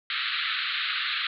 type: band-pass noise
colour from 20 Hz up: white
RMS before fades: -29 dBFS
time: 0.1-1.27 s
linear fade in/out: 2 ms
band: 1200 to 4200 Hz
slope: 96 dB/octave
effects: none